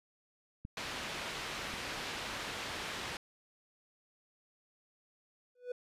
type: clicks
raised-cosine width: 5 ms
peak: -30 / -36 / -40 dBFS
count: 3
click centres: 0.651 / 1.739 / 2.333 s
type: low-pass noise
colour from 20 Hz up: white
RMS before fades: -41 dBFS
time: 0.77-3.17 s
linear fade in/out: 2 ms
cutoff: 3300 Hz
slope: 12 dB/octave
type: tone with exponential growth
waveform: triangle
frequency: 493.9 Hz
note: B4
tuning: in tune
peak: -31 dBFS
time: 5.55-5.72 s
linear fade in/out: 5 ms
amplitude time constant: 36 ms
effects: resampled to 32000 Hz